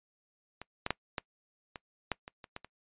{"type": "clicks", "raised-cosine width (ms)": 0.3, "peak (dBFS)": [-26, -16, -12, -17, -25, -14, -27, -30, -24, -30], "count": 10, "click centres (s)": [0.616, 0.864, 0.906, 1.182, 1.758, 2.117, 2.279, 2.442, 2.564, 2.646], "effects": ["noise-tail reverb RT60 0.1 s tail -23 dB re dry", "resampled to 8000 Hz"]}